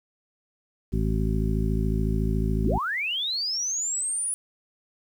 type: harmonic tone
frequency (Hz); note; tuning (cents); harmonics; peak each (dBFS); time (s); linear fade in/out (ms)
53.9; A1; -35; 1 / 2 / 3 / 4 / 5 / 7; -25 / -29 / -29 / -30 / -35 / -34; 0.92-2.79; 20
type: linear sweep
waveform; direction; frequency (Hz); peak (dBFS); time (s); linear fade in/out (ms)
sine; up; 173.9 to 9956; -25; 2.65-4.34; 0
effects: 9-bit